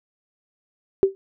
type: tone with exponential decay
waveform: sine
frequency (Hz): 388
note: G4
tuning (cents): -18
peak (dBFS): -8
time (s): 1.03-1.15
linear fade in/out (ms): 0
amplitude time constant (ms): 26
effects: none